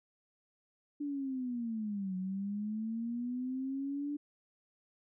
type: linear two-way sweep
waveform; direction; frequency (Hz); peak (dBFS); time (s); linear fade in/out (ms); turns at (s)
sine; down then up; 293.7 to 183.7 to 293.7; -34; 1-4.17; 10; 2.16
effects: none